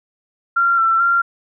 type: tone with pitch steps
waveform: sine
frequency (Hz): 1380 / 1342 / 1382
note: F6 / E6 / F6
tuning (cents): -21 / +31 / -19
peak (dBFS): -12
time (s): 0.56-1.22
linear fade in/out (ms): 10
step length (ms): 220
effects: none